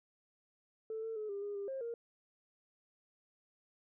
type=tone with pitch steps; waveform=sine; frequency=441.4 / 448.9 / 427.7 / 400.6 / 409.1 / 400.3 / 534 / 467 Hz; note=A4 / A4 / A4 / G4 / G#4 / G4 / C5 / A#4; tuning=+5 / +35 / -49 / +38 / -26 / +36 / +35 / +3 cents; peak=-37 dBFS; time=0.9-1.94 s; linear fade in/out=2 ms; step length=130 ms; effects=tanh soft clip ceiling -33 dBFS